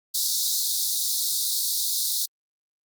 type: high-pass noise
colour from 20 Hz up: pink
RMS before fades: -25 dBFS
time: 0.14-2.26 s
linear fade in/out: 10 ms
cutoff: 3700 Hz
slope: 96 dB/octave
effects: Opus 48 kbps